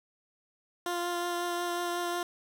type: tone with vibrato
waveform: 15% pulse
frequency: 349.2 Hz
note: F4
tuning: in tune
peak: -24 dBFS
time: 0.86-2.23 s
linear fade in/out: 2 ms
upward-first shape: triangle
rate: 5.5 Hz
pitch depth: 14 cents each way
effects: none

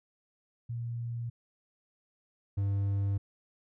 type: tone pair in turn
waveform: sine / triangle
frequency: 117.9 / 99.46 Hz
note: A#2 / G2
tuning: +20 / +26 cents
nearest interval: minor third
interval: 294 cents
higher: first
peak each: -33 / -25 dBFS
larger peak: second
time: 0.69-1.3 / 2.57-3.18 s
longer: neither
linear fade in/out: 10 ms
effects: none

